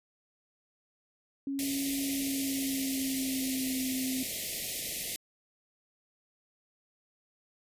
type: tone with pitch glide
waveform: sine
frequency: 275.7 to 260.2 Hz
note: C#4 to C4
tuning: -9 to -9 cents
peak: -31 dBFS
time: 1.47-4.23 s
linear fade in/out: 2 ms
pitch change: -100 cents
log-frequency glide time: 2.03-3.81 s
type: band-stop noise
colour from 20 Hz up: white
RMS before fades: -35 dBFS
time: 1.59-5.16 s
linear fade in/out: 0 ms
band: 710 to 1900 Hz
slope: 96 dB/octave
effects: resampled to 32000 Hz